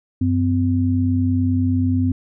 sine tone pair together, 95.14 / 255.9 Hz, F#2 / C4, +49 / -38 cents, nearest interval octave + perfect fourth, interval 1713 cents, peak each -18 dBFS, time 0.21-2.12 s, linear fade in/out 5 ms, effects none

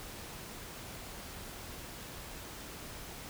silence, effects pink hiss -46 dBFS RMS until 3.29 s

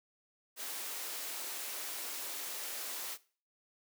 white high-pass noise, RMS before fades -41 dBFS, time 0.56-3.18 s, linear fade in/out 50 ms, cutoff 300 Hz, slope 24 dB/octave, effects noise-tail reverb RT60 0.4 s tail -19 dB re dry

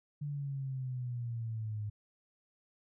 sine exponential sweep, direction down, 147.4 to 103.83 Hz, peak -35 dBFS, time 0.21-1.9 s, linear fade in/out 10 ms, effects none

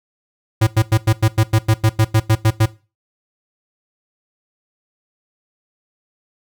square tone bursts, 110 Hz, A2, in tune, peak -11 dBFS, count 14, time 0.61-2.66 s, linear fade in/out 10 ms, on 61 ms, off 92 ms, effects noise-tail reverb RT60 0.3 s tail -18 dB re dry

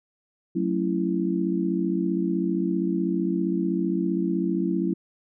sine chord, F# minor seventh, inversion none, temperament just, 185 / 222 / 277.5 / 333 Hz, F#3 / A3 / C#4 / E4, 0 / +16 / +2 / +18 cents, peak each -26 / -31 / -29 / -26 dBFS, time 0.55-4.94 s, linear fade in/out 10 ms, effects none

